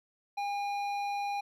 sine tone with hard clipping, 810 Hz, G#5, 43 cents flat, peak -33 dBFS, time 0.37-1.41 s, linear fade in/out 10 ms, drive 10 dB, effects none

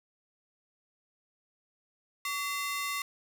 sawtooth ring-modulated tone, 1592 Hz, G6, 26 cents sharp, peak -25 dBFS, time 2.25-3.02 s, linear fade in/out 2 ms, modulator 458 Hz, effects none

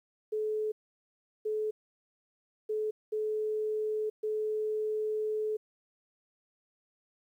sine tone bursts at uneven times, 430 Hz, A4, 40 cents flat, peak -29 dBFS, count 5, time 0.32-0.72 / 1.45-1.71 / 2.69-2.91 / 3.12-4.1 / 4.23-5.57 s, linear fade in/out 10 ms, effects 11-bit

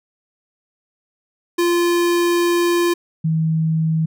square / sine tone pair in turn, 346.3 / 160.16 Hz, F4 / E3, -15 / -50 cents, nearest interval octave + minor second, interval 1335 cents, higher first, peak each -15 dBFS, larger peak neither, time 1.58-2.94 / 3.24-4.06 s, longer first, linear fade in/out 10 ms, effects none

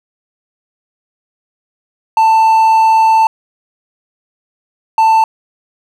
triangle tone bursts at uneven times, 888 Hz, A5, 16 cents sharp, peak -4 dBFS, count 2, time 2.17-3.27 / 4.98-5.24 s, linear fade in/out 2 ms, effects none

